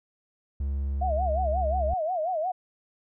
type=tone with pitch glide; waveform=triangle; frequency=69.3 to 68.19 Hz; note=C#2 to C#2; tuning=0 to -28 cents; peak=-24 dBFS; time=0.6-1.94 s; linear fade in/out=5 ms; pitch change=-28 cents; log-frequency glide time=0.79-1.7 s
type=tone with vibrato; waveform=sine; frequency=679 Hz; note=F5; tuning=49 cents flat; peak=-25 dBFS; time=1.01-2.52 s; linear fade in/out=10 ms; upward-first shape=sine; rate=5.6 Hz; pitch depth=180 cents each way
effects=none